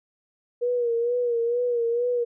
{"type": "tone with vibrato", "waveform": "sine", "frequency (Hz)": 477.3, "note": "A#4", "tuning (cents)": 41, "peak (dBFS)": -21, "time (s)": [0.61, 2.25], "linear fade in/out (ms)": 20, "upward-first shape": "sine", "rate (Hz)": 2.2, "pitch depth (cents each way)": 53, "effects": []}